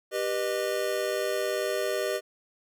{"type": "chord", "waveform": "square", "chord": "G augmented", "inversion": "none", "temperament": "just", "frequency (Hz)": [392, 490, 612.5], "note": ["G4", "B4", "D#5"], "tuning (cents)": [0, -14, -27], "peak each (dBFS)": [-32, -33, -31], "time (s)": [0.11, 2.21], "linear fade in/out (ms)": 50, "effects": []}